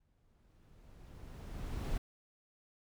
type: noise with exponential growth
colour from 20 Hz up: brown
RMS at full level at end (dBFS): -35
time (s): 0-1.98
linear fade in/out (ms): 5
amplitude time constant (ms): 430
effects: none